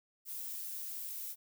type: noise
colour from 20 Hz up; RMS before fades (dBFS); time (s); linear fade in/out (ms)
violet; -42; 0.25-1.36; 50
effects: none